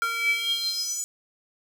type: tone with high-pass filter sweep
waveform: square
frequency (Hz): 460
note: A#4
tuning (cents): -23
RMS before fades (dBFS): -27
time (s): 0.02-1.04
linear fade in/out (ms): 0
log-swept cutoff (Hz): 1500 to 7300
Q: 9.7
effects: none